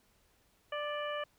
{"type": "harmonic tone with a mistuned harmonic", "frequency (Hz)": 591, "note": "D5", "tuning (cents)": 11, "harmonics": [1, 2, 3, 4, 5], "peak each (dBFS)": [-37, -40, -43, -48, -45], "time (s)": [0.72, 1.24], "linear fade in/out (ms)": 5, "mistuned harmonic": 3, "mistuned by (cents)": -24, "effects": ["pink hiss -70 dBFS RMS until 1.38 s"]}